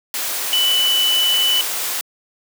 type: tone in noise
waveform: sine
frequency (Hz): 2982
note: F#7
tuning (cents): +13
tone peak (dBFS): -14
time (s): 0.53-1.61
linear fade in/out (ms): 0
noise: white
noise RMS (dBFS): -23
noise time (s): 0.14-2.01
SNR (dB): +6
effects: high-pass 400 Hz 12 dB/octave